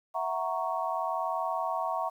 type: chord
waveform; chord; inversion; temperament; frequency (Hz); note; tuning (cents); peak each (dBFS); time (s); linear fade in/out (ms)
sine; F# dominant seventh; third; equal; 659.3 / 740 / 932.3 / 1108.7; E5 / F#5 / A#5 / C#6; 0 / 0 / 0 / 0; -34; 0.14-2.1; 20
effects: 10-bit